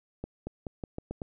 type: accelerating click train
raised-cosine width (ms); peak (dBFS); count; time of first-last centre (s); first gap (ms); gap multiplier
2; -22; 7; 0.24-1.218; 230; 0.86
effects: none